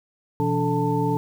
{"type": "tone cluster", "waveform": "sine", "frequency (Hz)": [125, 166.8, 288.4, 438.6, 889], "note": ["B2", "E3", "D4", "A4", "A5"], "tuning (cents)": [21, 21, -31, -6, 18], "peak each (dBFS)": -26, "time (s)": [0.4, 1.17], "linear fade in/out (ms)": 0, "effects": ["8-bit"]}